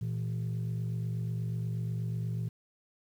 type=tone pair together; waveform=sine; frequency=116.54 / 164.81 Hz; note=A#2 / E3; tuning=0 / 0 cents; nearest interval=tritone; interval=600 cents; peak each=-30 / -34 dBFS; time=0.01-2.49 s; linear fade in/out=10 ms; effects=tanh soft clip ceiling -28 dBFS + 10-bit